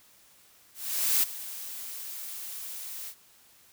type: noise with ADSR envelope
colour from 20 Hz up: blue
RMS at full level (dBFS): -23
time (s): 0.74-3.15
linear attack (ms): 490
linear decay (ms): 14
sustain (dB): -16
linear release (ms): 73
effects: white hiss -59 dBFS RMS until 3.72 s